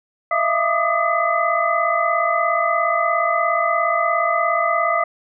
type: tone cluster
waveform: sine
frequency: 640 / 680 / 1188 / 1245 / 2021 Hz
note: D#5 / F5 / D6 / D#6 / B6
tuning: +49 / -46 / +20 / +1 / +39 cents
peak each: -24 / -21 / -23 / -21 / -24 dBFS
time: 0.31-5.04 s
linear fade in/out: 5 ms
effects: none